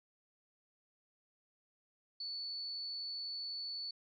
sine tone, 4456 Hz, C#8, 8 cents sharp, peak -39 dBFS, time 2.2-3.91 s, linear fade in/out 5 ms, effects MP3 64 kbps

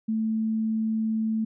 sine tone, 220.6 Hz, A3, 5 cents sharp, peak -23 dBFS, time 0.08-1.45 s, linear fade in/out 10 ms, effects none

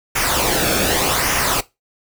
pink noise with flanger, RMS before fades -18 dBFS, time 0.15-1.61 s, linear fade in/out 10 ms, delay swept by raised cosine 0.24 to 1.03 ms, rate 0.85 Hz, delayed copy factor -0.6, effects noise-tail reverb RT60 0.2 s tail -18 dB re dry

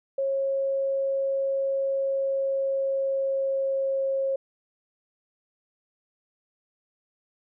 sine tone with pitch glide, 544 to 540.2 Hz, C#5 to C#5, -33 to -45 cents, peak -23 dBFS, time 0.18-4.36 s, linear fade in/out 5 ms, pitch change -12 cents, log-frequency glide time 1.91-4.21 s, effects none

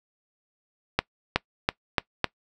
accelerating click train, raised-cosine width 0.3 ms, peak -4 dBFS, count 5, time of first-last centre 0.99-2.243 s, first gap 370 ms, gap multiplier 0.89, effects noise-tail reverb RT60 0.1 s tail -22 dB re dry

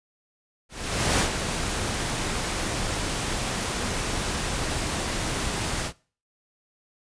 pink noise with ADSR envelope, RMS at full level -21 dBFS, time 0.69-5.93 s, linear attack 510 ms, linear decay 90 ms, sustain -7 dB, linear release 82 ms, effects noise-tail reverb RT60 0.4 s tail -22 dB re dry + resampled to 22050 Hz

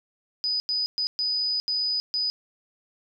sine tone bursts at uneven times, 4978 Hz, D#8, in tune, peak -23 dBFS, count 6, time 0.44-0.6 / 0.69-0.86 / 0.98-1.07 / 1.19-1.6 / 1.68-2 / 2.14-2.3 s, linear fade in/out 0 ms, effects none

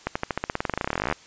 accelerating click train, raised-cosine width 0.5 ms, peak -9 dBFS, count 29, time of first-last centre 0.07-1.125 s, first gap 85 ms, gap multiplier 0.93, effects white hiss -50 dBFS RMS until 1.26 s + resampled to 16000 Hz

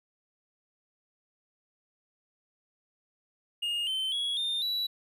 triangle tone with pitch steps, 2844 / 3084 / 3343 / 3625 / 3930 Hz, F7 / G7 / G#7 / A#7 / B7, +31 / -29 / +11 / -49 / -9 cents, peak -27 dBFS, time 3.62-4.87 s, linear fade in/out 10 ms, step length 250 ms, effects none

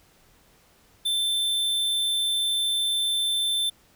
square tone, 3547 Hz, A7, 13 cents sharp, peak -23 dBFS, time 1.05-3.7 s, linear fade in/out 10 ms, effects pink hiss -59 dBFS RMS until 3.95 s

